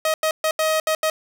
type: tone bursts at uneven times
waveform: sawtooth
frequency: 630 Hz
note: D#5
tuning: 21 cents sharp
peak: -14 dBFS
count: 6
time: 0.05-0.14 / 0.23-0.31 / 0.44-0.51 / 0.59-0.8 / 0.87-0.95 / 1.03-1.1 s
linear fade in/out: 2 ms
effects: none